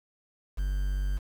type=tone with quantisation; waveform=triangle; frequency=48.15 Hz; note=G1; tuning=30 cents flat; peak=-24 dBFS; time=0.57-1.19 s; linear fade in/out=20 ms; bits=8; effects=none